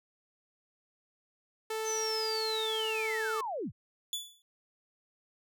sawtooth tone, 440 Hz, A4, in tune, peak -29 dBFS, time 1.7-3.41 s, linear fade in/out 5 ms
sine linear sweep, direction down, 6272 to 58.27 Hz, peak -33 dBFS, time 1.84-3.72 s, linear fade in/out 50 ms
sawtooth tone with exponential decay, 3453 Hz, A7, 33 cents flat, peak -27 dBFS, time 4.13-4.42 s, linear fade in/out 1 ms, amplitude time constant 63 ms
effects none

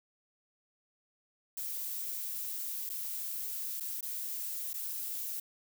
violet noise with dropouts, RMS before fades -38 dBFS, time 1.57-5.4 s, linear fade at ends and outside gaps 5 ms, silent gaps 2.893-2.898 / 3.8-3.806 / 4.009-4.027 / 4.733-4.74 s, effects none

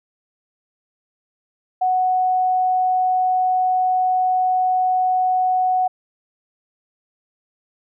sine tone, 740 Hz, F#5, in tune, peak -15 dBFS, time 1.81-5.88 s, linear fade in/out 10 ms, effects none

